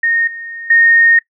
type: tone with level steps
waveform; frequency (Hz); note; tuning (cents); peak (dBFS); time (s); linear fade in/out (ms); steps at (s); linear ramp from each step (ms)
sine; 1847; A#6; -16; -11 / -25 / -6; 0.03-1.19; 5; 0.27 / 0.7; 5
effects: noise-tail reverb RT60 0.1 s tail -20 dB re dry